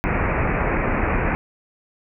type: low-pass noise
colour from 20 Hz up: pink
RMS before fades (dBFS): -21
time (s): 0.04-1.35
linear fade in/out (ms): 0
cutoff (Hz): 2500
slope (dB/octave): 96
effects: none